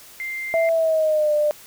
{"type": "tone", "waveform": "sine", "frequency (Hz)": 2093, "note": "C7", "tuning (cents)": 0, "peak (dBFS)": -26, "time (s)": [0.2, 0.69], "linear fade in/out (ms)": 0}
{"type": "tone with pitch glide", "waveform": "sine", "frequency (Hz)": [659.3, 597.6], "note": ["E5", "D5"], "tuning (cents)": [0, 30], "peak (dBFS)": -16, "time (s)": [0.54, 1.51], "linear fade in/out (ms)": 0, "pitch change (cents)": -170, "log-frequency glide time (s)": [0.72, 1.33]}
{"effects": ["white hiss -45 dBFS RMS until 1.66 s"]}